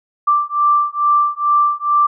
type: beating tone pair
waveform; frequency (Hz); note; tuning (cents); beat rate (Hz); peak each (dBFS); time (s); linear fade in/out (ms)
sine; 1174.7 / 1177; D6 / D6; 0 / +3; 2.3; -15; 0.27-2.07; 10
effects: none